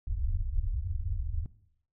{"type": "low-pass noise", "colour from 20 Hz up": "pink", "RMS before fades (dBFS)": -31, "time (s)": [0.07, 1.46], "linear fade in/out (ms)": 2, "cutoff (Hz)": 100, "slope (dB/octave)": 96, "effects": ["noise-tail reverb RT60 0.7 s tail -18 dB re dry"]}